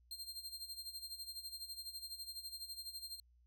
sawtooth tone with tremolo, 4186 Hz, C8, in tune, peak -40 dBFS, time 0.11-3.2 s, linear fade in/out 2 ms, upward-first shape sine, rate 12 Hz, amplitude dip 75%, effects added 60 Hz sine -66 dBFS peak until 3.46 s

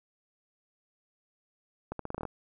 accelerating click train, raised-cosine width 1 ms, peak -21 dBFS, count 9, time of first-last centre 1.92-2.253 s, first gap 73 ms, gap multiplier 0.83, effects none

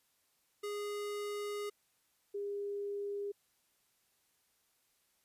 square / sine tone pair in turn, 412.3 / 404.7 Hz, G#4 / G#4, -13 / -45 cents, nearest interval unison, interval 32 cents, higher first, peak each -38 / -36 dBFS, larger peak second, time 0.63-1.7 / 2.34-3.32 s, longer first, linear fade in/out 10 ms, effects white hiss -75 dBFS RMS until 5.24 s + resampled to 32000 Hz

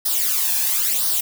blue noise with flanger, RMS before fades -20 dBFS, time 0.05-1.21 s, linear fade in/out 10 ms, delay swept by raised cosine 0.2 to 1.2 ms, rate 0.98 Hz, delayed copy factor +0.7, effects none

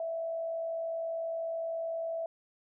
sine tone with frequency modulation, 659.3 Hz, E5, in tune, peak -32 dBFS, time 0-2.26 s, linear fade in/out 2 ms, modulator 52.9 Hz, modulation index 0.28, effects none

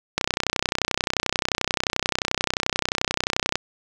click train, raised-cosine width 0.2 ms, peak -3 dBFS, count 107, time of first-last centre 0.18-3.556 s, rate 31.4 Hz, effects none

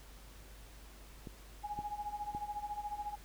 clicks, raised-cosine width 3 ms, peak -31 dBFS, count 3, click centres 1.272 / 1.79 / 2.349 s
sine tone with tremolo, 830.6 Hz, G#5, in tune, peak -35 dBFS, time 1.63-3.16 s, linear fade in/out 20 ms, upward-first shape sine, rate 14 Hz, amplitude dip 80%
effects added 50 Hz sine -53 dBFS peak until 3.24 s + pink hiss -58 dBFS RMS until 3.24 s

